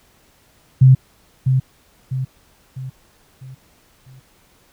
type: tone with echo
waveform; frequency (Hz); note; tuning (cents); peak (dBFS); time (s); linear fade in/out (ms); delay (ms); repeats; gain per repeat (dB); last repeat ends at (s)
sine; 130.81; C3; 0; -5; 0.81-0.95; 10; 650; 5; -7; 4.2
effects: pink hiss -55 dBFS RMS until 4.72 s